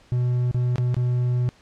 triangle tone with dropouts, 123.47 Hz, B2, in tune, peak -17 dBFS, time 0.12-1.49 s, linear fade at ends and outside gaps 0 ms, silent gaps 0.513-0.545 / 0.758-0.782 / 0.944-0.966 s, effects pink hiss -55 dBFS RMS until 1.61 s + low-pass 6000 Hz 12 dB/octave

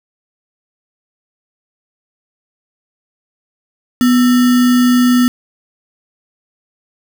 sine tone with sample-and-hold, 246.9 Hz, B3, in tune, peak -7 dBFS, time 4.01-5.28 s, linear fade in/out 0 ms, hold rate 1575 Hz, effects none

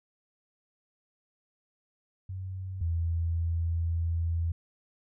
sine tone pair in turn, 93.8 / 83.57 Hz, F#2 / E2, +24 / +24 cents, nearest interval major second, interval 200 cents, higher first, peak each -34 / -26 dBFS, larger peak second, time 2.29-2.81 / 2.81-4.52 s, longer second, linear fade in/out 5 ms, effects none

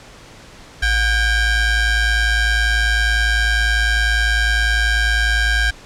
45% pulse ring-modulated tone, 778 Hz, G5, 13 cents flat, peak -11 dBFS, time 0.82-5.71 s, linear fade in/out 10 ms, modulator 833 Hz, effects pink hiss -41 dBFS RMS until 5.85 s + low-pass 7000 Hz 12 dB/octave

